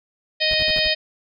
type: harmonic tone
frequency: 622.3 Hz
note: D#5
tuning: in tune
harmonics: 1 / 3 / 4 / 5 / 6 / 7 / 8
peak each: -25 / -25 / -25 / -25 / -25 / -25 / -25 dBFS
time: 0.4-0.95 s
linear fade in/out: 20 ms
type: noise bursts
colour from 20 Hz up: brown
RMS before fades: -31 dBFS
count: 5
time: 0.51-0.873 s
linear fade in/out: 0 ms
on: 31 ms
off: 52 ms
effects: none